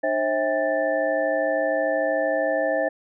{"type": "tone cluster", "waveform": "sine", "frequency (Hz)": [301.3, 535, 648, 801, 1764], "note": ["D4", "C5", "E5", "G5", "A6"], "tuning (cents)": [44, 38, -30, 37, 4], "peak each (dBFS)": [-31, -24, -24, -31, -29], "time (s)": [0.03, 2.89], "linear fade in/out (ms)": 10, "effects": []}